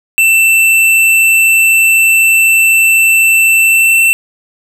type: tone with pitch glide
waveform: square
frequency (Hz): 2672 to 2687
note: E7 to E7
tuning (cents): +23 to +33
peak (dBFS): -6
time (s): 0.18-4.13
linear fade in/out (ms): 0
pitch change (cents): +10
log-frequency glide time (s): 3.61-4.02
effects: none